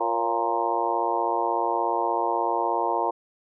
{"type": "harmonic tone with a mistuned harmonic", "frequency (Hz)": 116.54, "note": "A#2", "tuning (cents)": 0, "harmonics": [3, 4, 5, 6, 7, 8, 9], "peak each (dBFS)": [-31, -31, -32, -29, -31, -26, -32], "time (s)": [0, 3.11], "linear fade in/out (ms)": 10, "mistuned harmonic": 5, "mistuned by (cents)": -64, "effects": []}